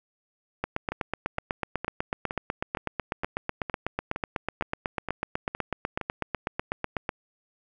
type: two click trains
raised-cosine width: 0.5 ms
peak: -12 / -16 dBFS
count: 53 / 12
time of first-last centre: 0.64-7.092 / 0.92-6.013 s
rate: 8.06 / 2.16 Hz
effects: none